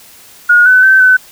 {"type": "tone with pitch steps", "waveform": "sine", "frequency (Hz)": [1440, 1507, 1544, 1512], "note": ["F#6", "F#6", "G6", "F#6"], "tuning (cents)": [-47, 31, -27, 37], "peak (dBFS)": -3, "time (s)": [0.49, 1.17], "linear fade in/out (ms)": 10, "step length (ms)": 170, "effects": ["white hiss -39 dBFS RMS until 1.31 s"]}